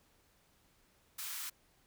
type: high-pass noise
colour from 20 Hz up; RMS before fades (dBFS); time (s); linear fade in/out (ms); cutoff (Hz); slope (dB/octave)
white; -42; 1.18-1.5; 10; 960; 48
effects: pink hiss -70 dBFS RMS until 1.86 s